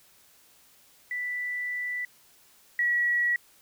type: tone pair in turn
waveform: sine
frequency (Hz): 1975 / 1926.5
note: B6 / B6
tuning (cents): 0 / -44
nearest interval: unison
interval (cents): 44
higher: first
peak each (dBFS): -29 / -22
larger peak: second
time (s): 1.11-2.05 / 2.79-3.36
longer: first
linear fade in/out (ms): 2
effects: white hiss -59 dBFS RMS until 3.61 s